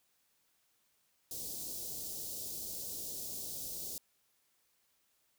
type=band-stop noise; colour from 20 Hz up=white; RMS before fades=-42 dBFS; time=1.31-3.98 s; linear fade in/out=2 ms; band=590 to 4400 Hz; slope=24 dB/octave; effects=white hiss -75 dBFS RMS until 5.38 s